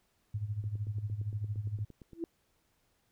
sine tone with tremolo, 104.6 Hz, G#2, 13 cents sharp, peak -30 dBFS, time 0.34-1.85 s, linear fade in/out 5 ms, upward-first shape sine, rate 13 Hz, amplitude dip 75%
click train, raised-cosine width 3 ms, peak -37 dBFS, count 14, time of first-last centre 0.64-2.133 s, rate 8.71 Hz
sine tone with exponential growth, 333.8 Hz, E4, 22 cents sharp, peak -29 dBFS, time 2.12-2.24 s, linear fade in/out 1 ms, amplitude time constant 26 ms
effects pink hiss -74 dBFS RMS until 3.11 s

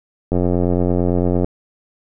click train, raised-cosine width 2 ms, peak -5 dBFS, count 101, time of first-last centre 0.32-1.445 s, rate 88.9 Hz, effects none

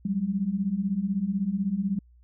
sine beating tone pair, 185 / 201 Hz, F#3 / G3, 0 / +44 cents, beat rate 16 Hz, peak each -29 / -26 dBFS, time 0.05-1.99 s, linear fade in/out 5 ms, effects added 60 Hz sine -53 dBFS peak until 2.23 s

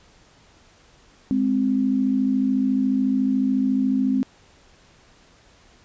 sine tone pair together, 207.7 / 261.7 Hz, G#3 / C4, 0 / 0 cents, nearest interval major third, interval 400 cents, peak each -23 / -19 dBFS, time 1.31-4.23 s, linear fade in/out 0 ms, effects pink hiss -54 dBFS RMS until 5.84 s + resampled to 16000 Hz

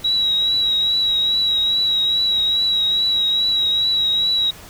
sine tone with vibrato, 3869 Hz, B7, 36 cents flat, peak -15 dBFS, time 0.04-4.51 s, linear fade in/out 10 ms, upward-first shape triangle, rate 2.4 Hz, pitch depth 35 cents each way, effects pink hiss -40 dBFS RMS until 4.69 s

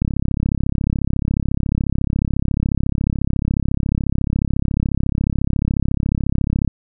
click train, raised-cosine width 5 ms, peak -6 dBFS, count 228, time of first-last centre 0.02-6.677 s, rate 34.1 Hz, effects none

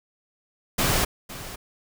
pink noise with echo, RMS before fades -22 dBFS, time 0.78-1.05 s, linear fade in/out 10 ms, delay 510 ms, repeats 1, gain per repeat -15 dB, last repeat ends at 1.56 s, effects none

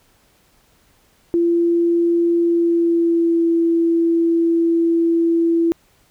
sine tone with pitch glide, 340.7 to 334.1 Hz, F4 to E4, -43 to +23 cents, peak -13 dBFS, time 1.34-5.72 s, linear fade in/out 0 ms, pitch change -34 cents, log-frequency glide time 2.39-3.47 s, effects pink hiss -57 dBFS RMS until 6.1 s

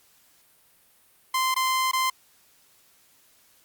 sawtooth tone with dropouts, 1040 Hz, C6, 11 cents flat, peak -18 dBFS, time 1.34-2.1 s, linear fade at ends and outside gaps 5 ms, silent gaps 1.543-1.562 / 1.914-1.932 s, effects white hiss -60 dBFS RMS until 3.64 s + Opus 48 kbps

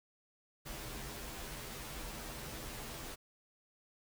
pink noise with comb filter, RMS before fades -45 dBFS, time 0.65-3.16 s, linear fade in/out 20 ms, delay 11 ms, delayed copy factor -0.9, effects none

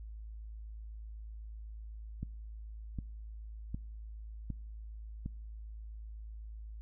click train, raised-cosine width 5 ms, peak -26 dBFS, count 5, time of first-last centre 2.23-5.26 s, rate 1.32 Hz, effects noise-tail reverb RT60 0.8 s tail -25 dB re dry + added 54 Hz sine -43 dBFS peak until 6.81 s

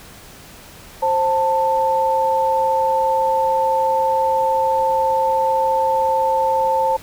sine tone pair together, 528.7 / 887 Hz, C5 / A5, +18 / +14 cents, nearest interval major sixth, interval 896 cents, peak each -19 / -16 dBFS, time 1.02-6.97 s, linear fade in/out 10 ms, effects pink hiss -41 dBFS RMS until 7.02 s

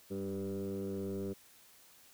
sine tone with frequency modulation, 294.5 Hz, D4, 5 cents sharp, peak -34 dBFS, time 0.1-1.34 s, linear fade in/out 20 ms, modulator 98.4 Hz, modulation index 1.8, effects tanh soft clip ceiling -33 dBFS + white hiss -61 dBFS RMS until 2.13 s

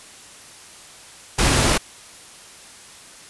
pink noise, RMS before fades -17 dBFS, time 1.38-1.78 s, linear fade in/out 10 ms, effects white hiss -43 dBFS RMS until 3.29 s + resampled to 24000 Hz

